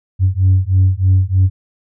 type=beating tone pair; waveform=sine; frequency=92.5 / 95.7 Hz; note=F#2 / G2; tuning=0 / -41 cents; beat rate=3.2 Hz; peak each=-11 dBFS; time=0.19-1.5 s; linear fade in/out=50 ms; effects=tanh soft clip ceiling -5 dBFS